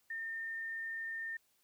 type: tone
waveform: sine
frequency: 1814 Hz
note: A#6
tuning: 48 cents flat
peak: -38 dBFS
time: 0.1-1.37 s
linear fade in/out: 5 ms
effects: white hiss -74 dBFS RMS until 1.63 s